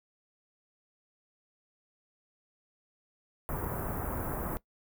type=band-stop noise; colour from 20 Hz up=pink; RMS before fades=-35 dBFS; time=3.49-4.57 s; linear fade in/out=0 ms; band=1400 to 13000 Hz; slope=24 dB/octave; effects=noise-tail reverb RT60 0.1 s tail -19 dB re dry